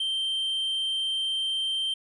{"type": "tone", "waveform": "triangle", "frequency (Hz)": 3136, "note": "G7", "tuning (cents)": 0, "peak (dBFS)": -24, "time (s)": [0, 1.94], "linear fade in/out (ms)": 5, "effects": ["resampled to 24000 Hz"]}